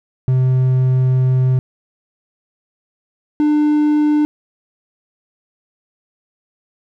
triangle tone pair in turn, 129 / 299.3 Hz, C3 / D4, -24 / +33 cents, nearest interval octave + minor third, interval 1457 cents, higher second, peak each -9 dBFS, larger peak neither, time 0.28-1.59 / 3.4-4.25 s, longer first, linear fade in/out 0 ms, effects none

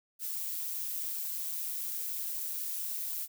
violet noise with amplitude modulation, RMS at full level -34 dBFS, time 0.19-3.28 s, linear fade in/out 50 ms, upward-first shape sine, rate 164 Hz, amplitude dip 50%, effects none

